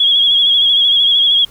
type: tone with vibrato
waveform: sine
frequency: 3322 Hz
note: G#7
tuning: in tune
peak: -8 dBFS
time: 0-1.45 s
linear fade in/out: 5 ms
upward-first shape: sine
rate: 13 Hz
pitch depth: 46 cents each way
effects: pink hiss -44 dBFS RMS until 1.5 s